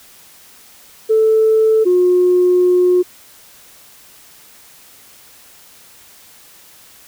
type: tone pair in turn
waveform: sine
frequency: 439.7 / 360.3 Hz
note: A4 / F#4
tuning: -1 / -46 cents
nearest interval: minor third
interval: 345 cents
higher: first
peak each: -8 dBFS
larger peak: neither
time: 1.09-1.85 / 1.85-3.03 s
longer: second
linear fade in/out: 20 ms
effects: tanh soft clip ceiling -4 dBFS + white hiss -44 dBFS RMS until 7.07 s